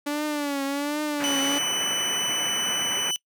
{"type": "tone with vibrato", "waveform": "sawtooth", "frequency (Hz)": 288.3, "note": "D4", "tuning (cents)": -32, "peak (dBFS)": -21, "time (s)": [0.06, 1.59], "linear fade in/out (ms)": 10, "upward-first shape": "triangle", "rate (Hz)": 1.3, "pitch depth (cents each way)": 91}
{"type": "low-pass noise", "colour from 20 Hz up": "white", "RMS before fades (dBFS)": -33, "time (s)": [1.2, 3.11], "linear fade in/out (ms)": 2, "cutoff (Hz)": 2600, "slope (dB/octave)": 48}
{"type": "tone", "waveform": "25% pulse", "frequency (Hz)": 2988, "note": "F#7", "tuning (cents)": 16, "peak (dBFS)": -21, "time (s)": [1.24, 3.16], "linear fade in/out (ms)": 0}
{"effects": ["noise-tail reverb RT60 0.1 s tail -23 dB re dry", "high-pass 150 Hz 12 dB/octave"]}